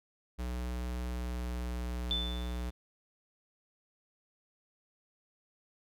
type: tone with pitch glide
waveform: square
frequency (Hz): 61.2 to 60.71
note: B1 to B1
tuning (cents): -15 to -29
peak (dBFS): -35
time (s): 0.38-2.71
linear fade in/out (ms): 20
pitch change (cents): -14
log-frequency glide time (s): 1.05-1.54
type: tone with exponential decay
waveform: sine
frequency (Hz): 3520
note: A7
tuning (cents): 0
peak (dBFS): -28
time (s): 2.11-2.71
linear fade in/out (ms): 0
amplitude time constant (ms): 130
effects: none